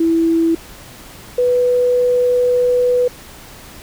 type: tone pair in turn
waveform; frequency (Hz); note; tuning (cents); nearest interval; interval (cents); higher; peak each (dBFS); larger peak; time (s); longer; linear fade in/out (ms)
sine; 329.6 / 493.8; E4 / B4; 0 / 0; perfect fifth; 700; second; -11; neither; 0-0.55 / 1.38-3.08; second; 5
effects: pink hiss -38 dBFS RMS until 3.82 s